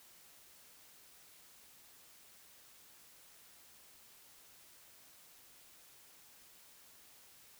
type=silence; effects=white hiss -61 dBFS RMS until 7.59 s